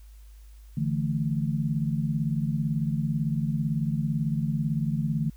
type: chord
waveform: sine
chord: D suspended second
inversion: none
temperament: equal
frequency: 146.83 / 164.81 / 220 Hz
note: D3 / E3 / A3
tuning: 0 / 0 / 0 cents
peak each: -27 / -29 / -30 dBFS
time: 0.77-5.3 s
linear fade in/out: 5 ms
effects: added 52 Hz sine -45 dBFS peak until 5.36 s + white hiss -63 dBFS RMS until 5.36 s